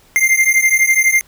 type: beating tone pair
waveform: square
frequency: 2093 / 2105 Hz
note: C7 / C7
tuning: 0 / +10 cents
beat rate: 12 Hz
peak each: -14 dBFS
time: 0.16-1.21 s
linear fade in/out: 0 ms
effects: pink hiss -50 dBFS RMS until 1.27 s